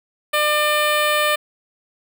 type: tone with notch filter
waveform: 10% pulse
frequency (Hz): 600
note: D5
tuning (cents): +37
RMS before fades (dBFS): -18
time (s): 0.33-1.36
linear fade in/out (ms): 10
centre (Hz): 6000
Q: 1
effects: none